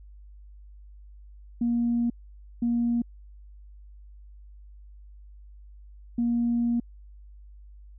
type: tone bursts at uneven times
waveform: sine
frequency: 236.6 Hz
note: A#3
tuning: 26 cents sharp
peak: -21 dBFS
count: 3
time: 1.61-2.1 / 2.62-3.02 / 6.18-6.8 s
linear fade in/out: 5 ms
effects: tanh soft clip ceiling -17 dBFS + added 50 Hz sine -45 dBFS peak until 7.98 s